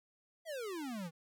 square exponential sweep, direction down, 682 to 156.6 Hz, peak -40 dBFS, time 0.45-1.11 s, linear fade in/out 50 ms, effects none

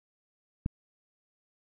click, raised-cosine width 5 ms, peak -17 dBFS, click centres 0.661 s, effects none

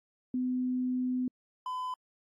sine / triangle tone pair in turn, 252.7 / 1010.8 Hz, B3 / B5, +40 / +40 cents, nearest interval 2 octaves, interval 2400 cents, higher second, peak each -28 / -31 dBFS, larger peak first, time 0.34-1.28 / 1.66-1.94 s, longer first, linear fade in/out 2 ms, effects AAC 64 kbps

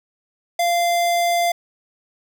square tone, 692 Hz, F5, 16 cents flat, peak -17 dBFS, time 0.59-1.52 s, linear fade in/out 5 ms, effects none

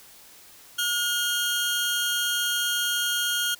sawtooth tone pair together, 1434 / 3219 Hz, F6 / G7, +45 / +45 cents, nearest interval octave + major second, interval 1400 cents, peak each -23 dBFS, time 0.78-3.55 s, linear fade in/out 10 ms, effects white hiss -50 dBFS RMS until 3.59 s

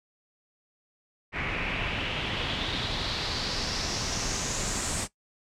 pink noise with low-pass filter sweep, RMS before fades -31 dBFS, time 1.32-5.08 s, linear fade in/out 50 ms, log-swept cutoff 2200 to 8200 Hz, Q 3.6, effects noise-tail reverb RT60 0.1 s tail -17 dB re dry

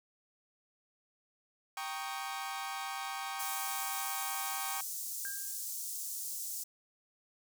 sawtooth chord, Eb dominant seventh, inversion first, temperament equal, 784 / 932.3 / 1108.7 / 1244.5 Hz, G5 / Bb5 / Db6 / Eb6, 0 / 0 / 0 / 0 cents, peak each -37 / -42 / -39 / -42 dBFS, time 1.77-4.81 s, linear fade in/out 2 ms
pink high-pass noise, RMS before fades -40 dBFS, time 3.39-6.64 s, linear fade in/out 10 ms, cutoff 6300 Hz, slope 24 dB/octave
sine tone with exponential decay, 1605 Hz, G6, 40 cents sharp, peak -38 dBFS, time 5.25-5.66 s, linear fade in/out 0 ms, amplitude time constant 87 ms
effects none

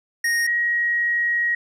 square / sine tone pair in turn, 1866 / 1894.2 Hz, A#6 / A#6, +1 / +27 cents, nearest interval unison, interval 26 cents, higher second, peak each -19 / -18 dBFS, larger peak second, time 0.24-0.47 / 0.47-1.55 s, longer second, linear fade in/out 5 ms, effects low-pass 12000 Hz 12 dB/octave + 10-bit

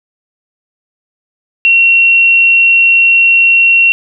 sine tone, 2731 Hz, F7, 39 cents flat, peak -4 dBFS, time 1.65-3.92 s, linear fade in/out 0 ms, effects none

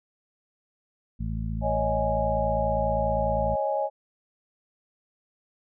harmonic tone, 55 Hz, A1, in tune, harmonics 1 / 2 / 3 / 4, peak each -30 / -33 / -35 / -36 dBFS, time 1.19-3.56 s, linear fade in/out 20 ms
sine chord, C# suspended second, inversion none, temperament equal with one note detuned, 552.4 / 622.3 / 830.6 Hz, C#5 / D#5 / G#5, -6 / 0 / 0 cents, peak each -28 dBFS, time 1.61-3.9 s, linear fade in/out 50 ms
effects none

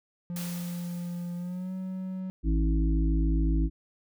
triangle tone with pitch glide, 174.61 to 187.14 Hz, F3 to F#3, 0 to +20 cents, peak -30 dBFS, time 0.3-2.3 s, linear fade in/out 0 ms, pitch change +120 cents, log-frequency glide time 1.36-1.73 s
white noise with exponential decay, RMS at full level -39 dBFS, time 0.36-2.2 s, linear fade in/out 2 ms, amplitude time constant 400 ms
harmonic tone, 53.8 Hz, A1, 38 cents flat, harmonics 1 / 3 / 5 / 6, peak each -23 / -32 / -33 / -33 dBFS, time 2.43-3.7 s, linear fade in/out 50 ms
effects none

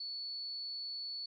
sine tone, 4435 Hz, C#8, in tune, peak -39 dBFS, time 0-1.26 s, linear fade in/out 5 ms, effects none

